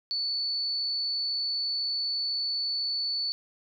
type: tone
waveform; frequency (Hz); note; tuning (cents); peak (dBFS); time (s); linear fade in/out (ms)
sine; 4466; C#8; +12; -27; 0.11-3.32; 0
effects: none